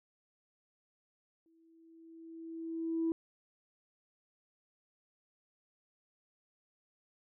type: tone with exponential growth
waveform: sine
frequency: 327.8 Hz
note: E4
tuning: 10 cents flat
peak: -27 dBFS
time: 1.46-3.12 s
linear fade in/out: 1 ms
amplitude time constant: 360 ms
effects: tanh soft clip ceiling -25 dBFS

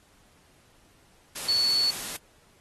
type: tone in noise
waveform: sine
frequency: 4435 Hz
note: C#8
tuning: in tune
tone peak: -21 dBFS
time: 1.48-1.91 s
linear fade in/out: 10 ms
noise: white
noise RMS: -35 dBFS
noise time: 1.35-2.17 s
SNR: +11 dB
effects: pink hiss -61 dBFS RMS until 2.6 s + AAC 32 kbps

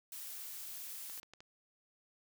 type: noise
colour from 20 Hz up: blue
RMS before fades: -46 dBFS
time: 0.12-1.2 s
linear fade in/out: 2 ms
type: clicks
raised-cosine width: 0.2 ms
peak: -36 dBFS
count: 5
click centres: 1.098 / 1.177 / 1.231 / 1.336 / 1.405 s
effects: none

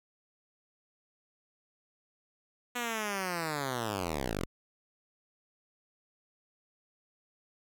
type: linear sweep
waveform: 5% pulse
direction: down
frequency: 246.9 to 37.29 Hz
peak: -21 dBFS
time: 2.75-4.46 s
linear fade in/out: 10 ms
effects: none

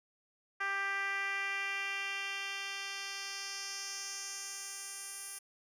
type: tone with band-pass filter sweep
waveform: 10% pulse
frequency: 394.5 Hz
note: G4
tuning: 11 cents sharp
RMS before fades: -39 dBFS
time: 0.6-5.39 s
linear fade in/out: 10 ms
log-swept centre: 1600 to 10000 Hz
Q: 2
effects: none

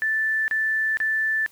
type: tone bursts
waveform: sine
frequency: 1760 Hz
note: A6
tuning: in tune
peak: -20 dBFS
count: 3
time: 0.02-1.462 s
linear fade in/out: 0 ms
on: 460 ms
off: 31 ms
effects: white hiss -55 dBFS RMS until 1.51 s

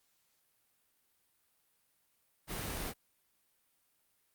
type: noise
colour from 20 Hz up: pink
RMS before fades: -39 dBFS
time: 2.47-2.94 s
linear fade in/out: 50 ms
effects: white hiss -75 dBFS RMS until 4.34 s + Opus 48 kbps

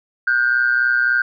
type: tone pair together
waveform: sine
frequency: 1444.4 / 1568 Hz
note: F#6 / G6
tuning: -42 / 0 cents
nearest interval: minor second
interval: 142 cents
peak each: -16 dBFS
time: 0.27-1.22 s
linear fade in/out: 5 ms
effects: tanh soft clip ceiling -7 dBFS

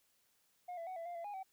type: tone with pitch steps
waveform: sine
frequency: 716 / 670 / 745 / 668 / 699 / 677 / 822 / 764 Hz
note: F5 / E5 / F#5 / E5 / F5 / E5 / G#5 / G5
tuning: +43 / +28 / +12 / +23 / +1 / +46 / -18 / -45 cents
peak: -39 dBFS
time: 0.68-1.432 s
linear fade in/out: 10 ms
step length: 94 ms
effects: tanh soft clip ceiling -41 dBFS + white hiss -75 dBFS RMS until 1.52 s

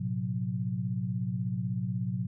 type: tone cluster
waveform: sine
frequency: 110.8 / 127.1 / 182.2 Hz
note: A2 / C3 / F#3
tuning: +13 / -50 / -26 cents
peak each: -34 / -33 / -33 dBFS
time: 0-2.27 s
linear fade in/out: 10 ms
effects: none

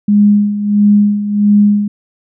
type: tone with tremolo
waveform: sine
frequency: 206.1 Hz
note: G#3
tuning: 13 cents flat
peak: -4 dBFS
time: 0.08-1.88 s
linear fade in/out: 5 ms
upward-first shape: sine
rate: 1.5 Hz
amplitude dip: 70%
effects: none

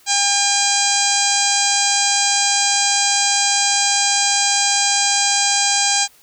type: harmonic tone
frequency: 805 Hz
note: G5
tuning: 46 cents sharp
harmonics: 1 / 2 / 3 / 4 / 5 / 6 / 7 / 8 / 9 / 10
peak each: -22 / -26 / -25 / -25 / -24 / -22 / -26 / -22 / -22 / -24 dBFS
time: 0.06-6.08 s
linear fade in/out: 50 ms
effects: white hiss -51 dBFS RMS until 6.22 s

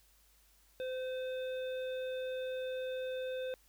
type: harmonic tone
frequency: 514 Hz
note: C5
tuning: 31 cents flat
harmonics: 1 / 3 / 5 / 7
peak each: -36 / -50 / -53 / -52 dBFS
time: 0.8-3.54 s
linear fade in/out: 0 ms
effects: added 50 Hz sine -68 dBFS peak until 3.68 s + white hiss -68 dBFS RMS until 3.68 s

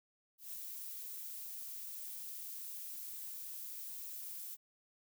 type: noise with ADSR envelope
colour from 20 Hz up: violet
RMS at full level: -44 dBFS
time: 0.38-4.57 s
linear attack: 150 ms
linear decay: 8 ms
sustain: -2 dB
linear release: 36 ms
effects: none

